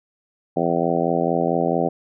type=harmonic tone; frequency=84.5 Hz; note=E2; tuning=43 cents sharp; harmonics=2 / 3 / 4 / 5 / 6 / 7 / 8 / 9; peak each=-26 / -26 / -26 / -26 / -26 / -26 / -26 / -26 dBFS; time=0.56-1.89 s; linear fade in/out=10 ms; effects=none